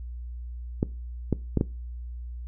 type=clicks; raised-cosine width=3 ms; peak=-9 dBFS; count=4; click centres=0.829 / 1.327 / 1.573 / 1.611 s; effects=noise-tail reverb RT60 0.3 s tail -21 dB re dry + added 60 Hz sine -34 dBFS peak until 2.47 s